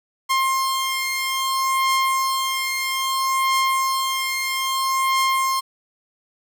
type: beating tone pair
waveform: sawtooth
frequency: 1061 / 1061.61 Hz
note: C6 / C6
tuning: +24 / +25 cents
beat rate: 0.61 Hz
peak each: -17 / -21 dBFS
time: 0.29-5.61 s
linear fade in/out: 20 ms
effects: none